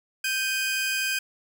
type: tone pair together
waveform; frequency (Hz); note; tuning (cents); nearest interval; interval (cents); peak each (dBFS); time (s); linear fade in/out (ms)
sawtooth; 1568 / 2484; G6 / D#7; 0 / -3; minor sixth; 797; -24; 0.24-1.19; 5
effects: none